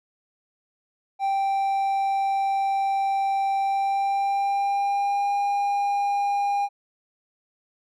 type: tone with pitch glide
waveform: triangle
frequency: 784 to 807 Hz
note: G5 to G#5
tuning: 0 to -50 cents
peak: -19 dBFS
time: 1.19-6.69 s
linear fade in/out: 50 ms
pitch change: +50 cents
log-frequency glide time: 3.6-5.33 s
effects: none